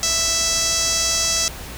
sawtooth tone with band-pass filter, 659.3 Hz, E5, in tune, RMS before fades -20 dBFS, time 0.03-1.48 s, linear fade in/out 0 ms, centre 6000 Hz, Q 3.1, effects added 60 Hz sine -35 dBFS peak until 1.77 s + pink hiss -35 dBFS RMS until 1.77 s

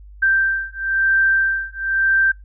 sine beating tone pair, 1568 / 1569 Hz, G6 / G6, 0 / +1 cents, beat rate 1 Hz, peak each -18 dBFS, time 0.22-2.32 s, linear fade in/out 10 ms, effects noise-tail reverb RT60 0.2 s tail -23 dB re dry + added 50 Hz sine -38 dBFS peak until 2.44 s

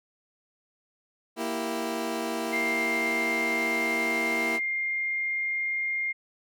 20% pulse chord, E diminished, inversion second, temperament equal, 233.1 / 329.6 / 392 Hz, Bb3 / E4 / G4, 0 / 0 / 0 cents, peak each -28 / -27 / -31 dBFS, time 1.36-4.6 s, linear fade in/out 50 ms
sine tone with pitch glide, 2106 to 2119 Hz, C7 to C7, +11 to +21 cents, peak -26 dBFS, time 2.52-6.13 s, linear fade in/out 20 ms, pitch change +10 cents, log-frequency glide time 3.28-5.91 s
effects none

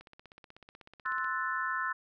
click train, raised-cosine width 0.3 ms, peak -35 dBFS, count 21, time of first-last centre 0.01-1.245 s, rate 16.2 Hz
sine chord, F# half-diminished seventh, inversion second, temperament equal, 1046.5 / 1318.5 / 1480 / 1760 Hz, C6 / E6 / F#6 / A6, 0 / 0 / 0 / 0 cents, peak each -36 dBFS, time 1.05-1.93 s, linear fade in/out 10 ms
effects none

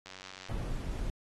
click train, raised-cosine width 0.2 ms, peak -28 dBFS, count 41, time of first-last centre 0.06-0.486 s, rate 94 Hz
brown noise, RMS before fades -35 dBFS, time 0.49-1.1 s, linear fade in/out 2 ms
effects AAC 32 kbps

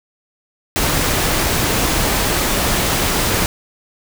pink noise, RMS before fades -17 dBFS, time 0.76-3.46 s, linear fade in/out 0 ms, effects none

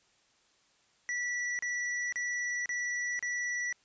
square tone bursts, 1953 Hz, B6, 20 cents flat, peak -32 dBFS, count 5, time 1.09-3.726 s, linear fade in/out 0 ms, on 500 ms, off 34 ms, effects white hiss -68 dBFS RMS until 3.84 s + resampled to 16000 Hz

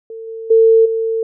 sine tone with level steps, 450 Hz, A4, 39 cents sharp, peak -27 / -25 / -6 / -15 dBFS, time 0.1-1.23 s, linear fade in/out 2 ms, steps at 0.27 / 0.5 / 0.85 s, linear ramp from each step 10 ms, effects none

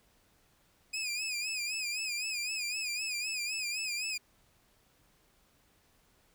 20% pulse tone with vibrato, 2489 Hz, D#7, in tune, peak -28 dBFS, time 0.93-4.18 s, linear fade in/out 10 ms, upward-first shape sine, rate 3.9 Hz, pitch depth 92 cents each way, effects pink hiss -68 dBFS RMS until 6.34 s

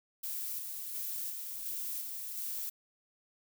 violet noise with tremolo, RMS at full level -38 dBFS, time 0.23-2.7 s, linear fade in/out 10 ms, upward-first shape square, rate 1.4 Hz, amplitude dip 30%, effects none

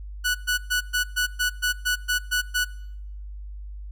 sawtooth tone bursts, 1478 Hz, F#6, 2 cents flat, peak -17 dBFS, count 11, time 0.24-2.65 s, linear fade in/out 20 ms, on 110 ms, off 120 ms, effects noise-tail reverb RT60 0.8 s tail -22 dB re dry + added 50 Hz sine -34 dBFS peak until 3.91 s

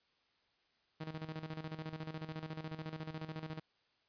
sawtooth tone with tremolo, 157.8 Hz, D#3, 25 cents sharp, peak -36 dBFS, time 1-3.6 s, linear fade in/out 10 ms, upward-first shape square, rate 14 Hz, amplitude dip 70%, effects white hiss -75 dBFS RMS until 4.08 s + resampled to 11025 Hz

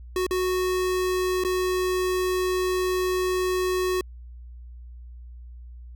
square tone with dropouts, 368.2 Hz, F#4, 8 cents flat, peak -23 dBFS, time 0.16-4.01 s, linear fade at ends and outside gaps 2 ms, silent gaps 0.266-0.309 / 1.438-1.448 s, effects added 60 Hz sine -39 dBFS peak until 5.95 s

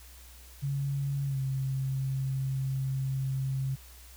sine tone with pitch glide, 139.4 to 133.64 Hz, C#3 to C3, +10 to +37 cents, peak -28 dBFS, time 0.62-3.76 s, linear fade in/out 20 ms, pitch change -73 cents, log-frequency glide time 1.25-1.4 s, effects added 62 Hz sine -50 dBFS peak until 4.16 s + white hiss -54 dBFS RMS until 4.16 s

